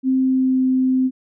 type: tone with pitch glide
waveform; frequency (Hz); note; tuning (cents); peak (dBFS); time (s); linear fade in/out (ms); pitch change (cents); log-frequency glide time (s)
sine; 261.6 to 258.9; C4 to C4; 0 to -18; -14; 0.03-1.11; 50; -18; 0.18-0.66
effects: none